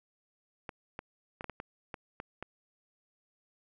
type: clicks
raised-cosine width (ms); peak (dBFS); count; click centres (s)
0.5; -24; 9; 0.692 / 0.991 / 1.409 / 1.443 / 1.497 / 1.601 / 1.942 / 2.201 / 2.426
effects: none